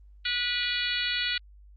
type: harmonic tone with a mistuned harmonic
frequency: 485.9 Hz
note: B4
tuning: 28 cents flat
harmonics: 3 / 4 / 5 / 6 / 7 / 8 / 9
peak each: -34 / -34 / -34 / -34 / -34 / -34 / -34 dBFS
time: 0.25-1.38 s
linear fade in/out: 5 ms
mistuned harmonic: 4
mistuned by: +16 cents
effects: added 50 Hz sine -49 dBFS peak until 1.76 s + Opus 24 kbps